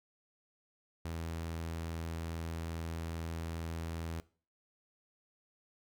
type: tone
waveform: sawtooth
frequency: 82.41 Hz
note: E2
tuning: in tune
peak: -34 dBFS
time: 1.05-4.2 s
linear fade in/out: 0 ms
effects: noise-tail reverb RT60 0.4 s tail -20 dB re dry